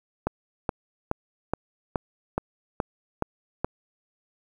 click train, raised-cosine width 1 ms, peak -10 dBFS, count 9, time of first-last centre 0.27-3.646 s, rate 2.37 Hz, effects 8-bit

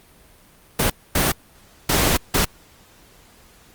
pink noise bursts at uneven times, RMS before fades -18 dBFS, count 4, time 0.79-0.9 / 1.15-1.32 / 1.89-2.17 / 2.34-2.45 s, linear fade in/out 5 ms, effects pink hiss -51 dBFS RMS until 3.74 s + Opus 32 kbps

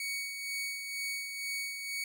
sawtooth tone with tremolo, 2238 Hz, C#7, 16 cents sharp, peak -30 dBFS, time 0-2.04 s, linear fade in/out 2 ms, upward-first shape sine, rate 2.1 Hz, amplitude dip 45%, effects none

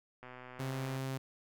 click train, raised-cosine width 0.5 ms, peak -34 dBFS, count 94, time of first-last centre 0.23-0.968 s, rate 126 Hz
sawtooth tone, 133.1 Hz, C3, 30 cents sharp, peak -32 dBFS, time 0.59-1.18 s, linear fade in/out 10 ms
effects none

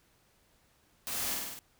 white noise with echo, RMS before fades -37 dBFS, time 1.07-1.34 s, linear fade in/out 0 ms, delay 50 ms, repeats 5, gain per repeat -2 dB, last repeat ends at 1.59 s, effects pink hiss -68 dBFS RMS until 1.79 s

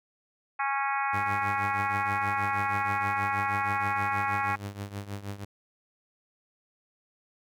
harmonic tone, 275.5 Hz, C#4, 11 cents flat, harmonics 3 / 4 / 5 / 6 / 7 / 8 / 9, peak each -30 / -32 / -34 / -36 / -37 / -38 / -39 dBFS, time 0.59-4.56 s, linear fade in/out 10 ms
sawtooth tone with tremolo, 100.7 Hz, G2, 47 cents sharp, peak -28 dBFS, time 1.13-5.45 s, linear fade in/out 10 ms, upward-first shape triangle, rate 6.3 Hz, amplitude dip 85%
effects none

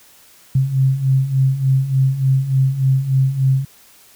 sine beating tone pair, 131.1 / 134.5 Hz, C3 / C3, +4 / +48 cents, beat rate 3.4 Hz, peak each -19 / -14 dBFS, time 0.55-3.65 s, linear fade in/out 5 ms, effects white hiss -48 dBFS RMS until 4.15 s

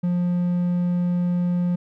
triangle tone, 176.6 Hz, F3, 20 cents sharp, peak -17 dBFS, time 0.03-1.76 s, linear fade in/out 10 ms, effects none

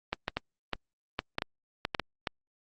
clicks, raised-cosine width 0.3 ms, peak -13 dBFS, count 11, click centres 0.13 / 0.281 / 0.37 / 0.733 / 1.191 / 1.384 / 1.421 / 1.851 / 1.948 / 1.997 / 2.272 s, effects Opus 32 kbps

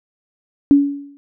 sine tone with exponential decay, 283.1 Hz, C#4, 37 cents sharp, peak -4 dBFS, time 0.71-1.17 s, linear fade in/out 0 ms, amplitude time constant 100 ms, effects none

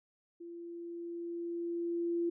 sine tone with level ramp, 341.6 Hz, F4, 38 cents flat, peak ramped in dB -44 to -29 dBFS, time 0.4-2.3 s, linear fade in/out 10 ms, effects none

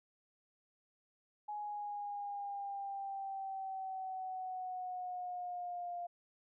sine exponential sweep, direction down, 838 to 698.5 Hz, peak -39 dBFS, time 1.48-6.07 s, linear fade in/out 10 ms, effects none

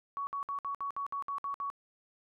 sine tone bursts, 1121 Hz, C#6, 19 cents sharp, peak -33 dBFS, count 10, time 0.17-1.701 s, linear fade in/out 0 ms, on 100 ms, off 59 ms, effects none

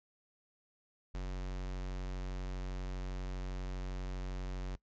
square tone, 46.25 Hz, F#1, in tune, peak -38 dBFS, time 1.14-4.76 s, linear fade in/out 10 ms, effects noise-tail reverb RT60 0.1 s tail -21 dB re dry + resampled to 16000 Hz

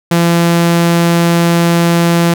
sawtooth tone, 170 Hz, F3, 46 cents flat, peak -4 dBFS, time 0.11-2.34 s, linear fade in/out 5 ms, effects none

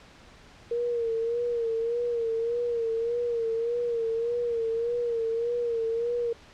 sine tone with vibrato, 466.2 Hz, A#4, in tune, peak -25 dBFS, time 0.71-6.33 s, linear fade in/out 5 ms, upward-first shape sine, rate 1.7 Hz, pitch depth 55 cents each way, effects pink hiss -52 dBFS RMS until 6.53 s + low-pass 5000 Hz 12 dB/octave

